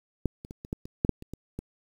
clicks, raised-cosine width 3 ms, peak -12 / -28 / -26 / -27 / -17 / -27 / -10 / -7 / -29 / -24 / -21 dBFS, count 11, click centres 0.257 / 0.449 / 0.509 / 0.649 / 0.729 / 0.855 / 1.049 / 1.093 / 1.224 / 1.336 / 1.59 s, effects 8-bit

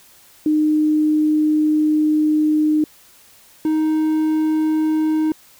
sine / triangle tone pair in turn, 305.9 / 312.1 Hz, D#4 / D#4, -29 / +5 cents, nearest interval unison, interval 34 cents, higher second, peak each -13 dBFS, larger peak neither, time 0.46-2.84 / 3.65-5.32 s, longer first, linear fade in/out 2 ms, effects white hiss -49 dBFS RMS until 5.59 s

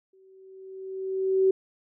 sine tone with exponential growth, 381.1 Hz, G4, 49 cents flat, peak -16 dBFS, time 0.13-1.51 s, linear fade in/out 5 ms, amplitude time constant 300 ms, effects none

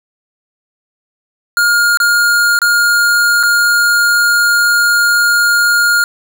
square tone with dropouts, 1418 Hz, F6, 26 cents sharp, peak -9 dBFS, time 1.57-6.04 s, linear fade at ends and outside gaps 1 ms, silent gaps 1.973-2.001 / 2.59-2.617 / 3.43-3.434 s, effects none

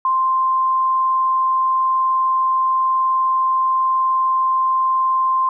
sine tone, 1046.5 Hz, C6, in tune, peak -14 dBFS, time 0.05-5.49 s, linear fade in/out 2 ms, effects none

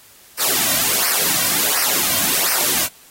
white noise with flanger, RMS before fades -18 dBFS, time 0.37-2.89 s, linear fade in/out 50 ms, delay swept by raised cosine 0.27 to 2.37 ms, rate 1.4 Hz, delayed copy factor -0.85, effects white hiss -47 dBFS RMS until 3.1 s + AAC 48 kbps

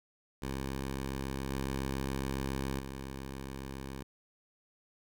10% pulse tone with level steps, 67.2 Hz, C2, 47 cents sharp, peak -27 / -25 / -32 dBFS, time 0.42-4.03 s, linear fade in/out 5 ms, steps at 1.5 / 2.79 s, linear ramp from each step 10 ms, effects none

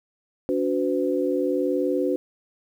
sine tone cluster, 286.1 / 366.7 / 506 Hz, D4 / F#4 / B4, -45 / -15 / +42 cents, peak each -25 dBFS, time 0.49-2.16 s, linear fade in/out 0 ms, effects 9-bit

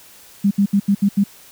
sine tone bursts at uneven times, 200.3 Hz, G3, 38 cents sharp, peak -11 dBFS, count 6, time 0.44-0.51 / 0.58-0.66 / 0.73-0.8 / 0.88-0.95 / 1.02-1.09 / 1.17-1.24 s, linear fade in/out 10 ms, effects white hiss -45 dBFS RMS until 1.51 s

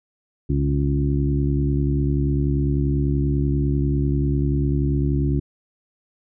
harmonic tone with a mistuned harmonic, 70.2 Hz, C#2, 22 cents sharp, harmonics 1 / 2 / 3 / 4 / 5, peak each -22 / -21 / -32 / -25 / -29 dBFS, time 0.49-5.4 s, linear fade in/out 10 ms, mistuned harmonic 1, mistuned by -77 cents, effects none

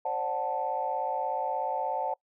sine chord, D dominant seventh, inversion third, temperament equal with one note detuned, 530.6 / 587.3 / 740 / 880 Hz, C5 / D5 / F#5 / A5, +24 / 0 / 0 / 0 cents, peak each -35 / -36 / -32 / -31 dBFS, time 0.05-2.14 s, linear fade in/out 5 ms, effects noise-tail reverb RT60 0.1 s tail -24 dB re dry + tanh soft clip ceiling -17 dBFS

